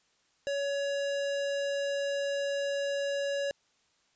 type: tone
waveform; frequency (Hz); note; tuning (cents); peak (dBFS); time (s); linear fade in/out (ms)
square; 562; C#5; +24; -30; 0.47-3.51; 0
effects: white hiss -70 dBFS RMS until 4.15 s + resampled to 16000 Hz